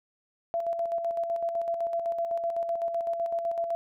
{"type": "tone with tremolo", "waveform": "sine", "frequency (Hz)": 676, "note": "E5", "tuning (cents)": 43, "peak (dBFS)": -25, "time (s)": [0.54, 3.75], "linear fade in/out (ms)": 0, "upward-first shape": "square", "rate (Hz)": 7.9, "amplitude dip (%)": 45, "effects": []}